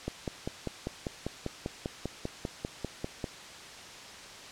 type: click train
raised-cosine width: 2 ms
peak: -19 dBFS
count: 17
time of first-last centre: 0.08-3.242 s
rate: 5.06 Hz
effects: white hiss -46 dBFS RMS until 4.51 s + low-pass 6000 Hz 12 dB/octave